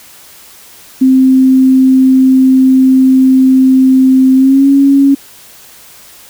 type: tone with pitch glide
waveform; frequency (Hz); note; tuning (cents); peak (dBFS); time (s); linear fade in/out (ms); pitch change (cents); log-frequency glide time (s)
sine; 261.6 to 276.7; C4 to C#4; 0 to -3; -3; 1.01-5.15; 10; +97; 4.35-4.68
effects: white hiss -37 dBFS RMS until 6.29 s